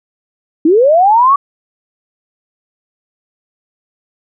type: linear sweep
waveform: sine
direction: up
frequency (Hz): 295.3 to 1150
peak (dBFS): -5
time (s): 0.65-1.36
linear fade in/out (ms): 5
effects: none